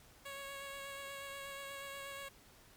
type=tone with vibrato; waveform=10% pulse; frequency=554 Hz; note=C#5; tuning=1 cent flat; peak=-36 dBFS; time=0.25-2.29 s; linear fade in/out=10 ms; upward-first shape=sine; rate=8.3 Hz; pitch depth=14 cents each way; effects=pink hiss -62 dBFS RMS until 2.76 s + MP3 96 kbps